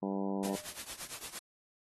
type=harmonic tone; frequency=98 Hz; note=G2; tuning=in tune; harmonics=2 / 3 / 4 / 5 / 6 / 7 / 8 / 9 / 10; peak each=-35 / -39 / -41 / -43 / -45 / -46 / -47 / -48 / -49 dBFS; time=0.02-0.56 s; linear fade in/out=10 ms
type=noise with tremolo; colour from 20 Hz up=white; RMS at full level=-40 dBFS; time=0.43-1.39 s; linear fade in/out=0 ms; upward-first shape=triangle; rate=8.8 Hz; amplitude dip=90%
type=tone with exponential decay; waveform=triangle; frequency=605 Hz; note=D#5; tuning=49 cents flat; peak=-37 dBFS; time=0.47-0.85 s; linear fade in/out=1 ms; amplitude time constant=81 ms
effects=AAC 32 kbps